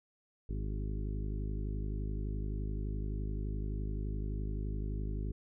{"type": "harmonic tone with a mistuned harmonic", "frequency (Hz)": 51.7, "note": "G#1", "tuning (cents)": -7, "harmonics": [1, 2, 3, 4, 5, 6, 7, 8], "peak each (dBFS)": [-35, -41, -45, -47, -49, -51, -52, -53], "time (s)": [0.49, 5.32], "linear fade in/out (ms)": 5, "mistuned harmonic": 7, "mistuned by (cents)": 24, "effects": []}